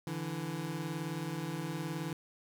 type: beating tone pair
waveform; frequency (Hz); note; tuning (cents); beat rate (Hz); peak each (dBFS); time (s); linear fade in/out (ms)
25% pulse; 146.83 / 165.83; D3 / E3; 0 / +11; 19; -36 / -34; 0.07-2.13; 2
effects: none